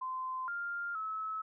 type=tone with pitch steps; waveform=sine; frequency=1033 / 1399 / 1296 Hz; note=C6 / F6 / E6; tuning=-22 / +3 / -30 cents; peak=-35 dBFS; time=0.01-1.42 s; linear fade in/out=10 ms; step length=470 ms; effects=none